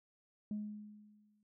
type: tone with exponential decay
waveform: sine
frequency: 210 Hz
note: G#3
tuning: 19 cents sharp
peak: -34 dBFS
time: 0.51-1.43 s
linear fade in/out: 2 ms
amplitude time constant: 200 ms
effects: noise-tail reverb RT60 0.1 s tail -20 dB re dry + tanh soft clip ceiling -33 dBFS

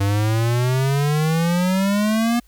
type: exponential sweep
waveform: square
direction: up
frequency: 98 to 240.8 Hz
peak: -17 dBFS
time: 0-2.4 s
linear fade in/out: 10 ms
effects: added 50 Hz sine -50 dBFS peak until 2.47 s + white hiss -60 dBFS RMS until 2.47 s

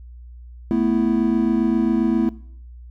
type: chord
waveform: triangle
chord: A suspended second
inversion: none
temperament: just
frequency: 220 / 247.5 / 330 Hz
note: A3 / B3 / E4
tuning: 0 / +4 / +2 cents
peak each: -19 dBFS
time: 0.71-2.29 s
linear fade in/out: 0 ms
effects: noise-tail reverb RT60 0.6 s tail -21 dB re dry + added 60 Hz sine -37 dBFS peak until 2.9 s

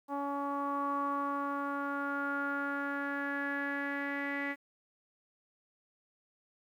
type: tone with low-pass filter sweep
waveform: sawtooth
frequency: 282 Hz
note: C#4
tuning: 30 cents sharp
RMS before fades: -35 dBFS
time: 0.08-4.56 s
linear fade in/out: 50 ms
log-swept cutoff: 980 to 2000 Hz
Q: 7.9
effects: 11-bit

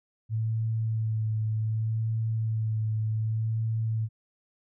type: tone with vibrato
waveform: sine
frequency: 110.5 Hz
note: A2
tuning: 8 cents sharp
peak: -25 dBFS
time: 0.29-4.09 s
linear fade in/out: 50 ms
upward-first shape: sine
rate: 0.66 Hz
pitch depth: 22 cents each way
effects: none

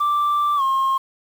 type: tone with pitch glide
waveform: sine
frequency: 1174.7 to 1071 Hz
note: D6 to C6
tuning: 0 to +40 cents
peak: -14 dBFS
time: 0-0.98 s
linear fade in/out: 10 ms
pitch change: -160 cents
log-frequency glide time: 0.56-0.62 s
effects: tanh soft clip ceiling -15 dBFS + 7-bit

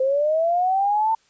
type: linear sweep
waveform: sine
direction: up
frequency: 516 to 902 Hz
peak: -17 dBFS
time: 0-1.15 s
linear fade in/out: 5 ms
effects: white hiss -61 dBFS RMS until 1.29 s + resampled to 16000 Hz

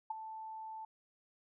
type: tone with ADSR envelope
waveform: sine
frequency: 880 Hz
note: A5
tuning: in tune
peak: -32 dBFS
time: 0.1-0.85 s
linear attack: 7 ms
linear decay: 14 ms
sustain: -11 dB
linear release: 4 ms
effects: none

